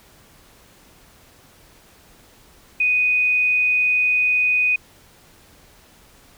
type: tone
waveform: sine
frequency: 2489 Hz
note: D#7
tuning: in tune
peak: -15 dBFS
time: 2.8-4.76 s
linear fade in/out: 5 ms
effects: pink hiss -51 dBFS RMS until 6.37 s